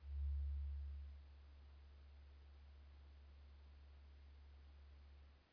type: tone with ADSR envelope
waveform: sine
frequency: 70.6 Hz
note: C#2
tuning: 32 cents sharp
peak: -39 dBFS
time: 0-5.48 s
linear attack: 250 ms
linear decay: 1000 ms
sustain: -20 dB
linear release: 270 ms
effects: pink hiss -74 dBFS RMS until 5.52 s + resampled to 11025 Hz